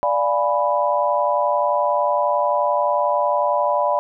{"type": "chord", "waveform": "sine", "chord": "D diminished seventh", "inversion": "none", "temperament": "equal", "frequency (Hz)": [587.3, 698.5, 830.6, 987.8], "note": ["D5", "F5", "Ab5", "Cb6"], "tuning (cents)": [0, 0, 0, 0], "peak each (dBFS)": [-20, -24, -25, -20], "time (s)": [0.03, 3.99], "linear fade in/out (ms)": 0, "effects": []}